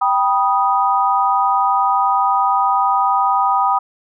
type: chord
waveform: sine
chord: G augmented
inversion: none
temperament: equal with one note detuned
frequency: 784 / 975.9 / 1244.5 Hz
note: G5 / B5 / D#6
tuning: 0 / -21 / 0 cents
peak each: -17 dBFS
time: 0.01-3.79 s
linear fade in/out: 10 ms
effects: none